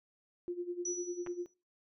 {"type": "tone with tremolo", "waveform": "sine", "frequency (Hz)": 352.2, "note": "F4", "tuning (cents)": 15, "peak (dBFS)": -33, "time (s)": [0.48, 1.46], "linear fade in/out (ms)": 0, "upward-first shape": "sine", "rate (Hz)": 10, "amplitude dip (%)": 75}
{"type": "tone with exponential decay", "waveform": "sine", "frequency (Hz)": 5900, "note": "F#8", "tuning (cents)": -6, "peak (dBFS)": -33, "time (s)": [0.85, 1.54], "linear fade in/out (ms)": 5, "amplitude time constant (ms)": 150}
{"type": "clicks", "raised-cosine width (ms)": 0.5, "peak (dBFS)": -32, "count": 2, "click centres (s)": [1.264, 1.271]}
{"effects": ["noise-tail reverb RT60 0.3 s tail -19 dB re dry"]}